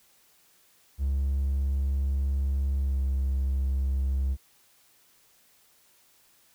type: tone with pitch glide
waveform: triangle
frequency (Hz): 68.5 to 66.94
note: C#2 to C2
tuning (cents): -20 to +40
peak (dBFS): -21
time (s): 0.98-4.37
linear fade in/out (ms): 50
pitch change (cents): -40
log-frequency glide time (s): 2.8-2.99
effects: tanh soft clip ceiling -18 dBFS + white hiss -62 dBFS RMS until 6.54 s